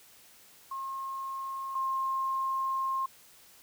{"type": "tone pair in turn", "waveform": "sine", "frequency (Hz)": [1074, 1064.7], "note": ["C6", "C6"], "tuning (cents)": [45, 30], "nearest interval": "unison", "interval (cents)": 15, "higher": "first", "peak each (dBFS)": [-34, -28], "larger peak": "second", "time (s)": [[0.71, 1.75], [1.75, 3.06]], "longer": "second", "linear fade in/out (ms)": 5, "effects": ["white hiss -57 dBFS RMS until 3.62 s"]}